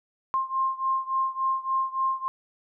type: beating tone pair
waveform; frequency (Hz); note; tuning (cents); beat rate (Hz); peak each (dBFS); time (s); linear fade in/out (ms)
sine; 1058 / 1061.5; C6 / C6; +19 / +25; 3.5; -26 / -28; 0.34-2.28; 0
effects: none